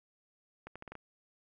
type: accelerating click train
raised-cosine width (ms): 0.5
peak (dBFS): -30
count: 6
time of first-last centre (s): 0.67-0.954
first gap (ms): 86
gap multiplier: 0.79
effects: none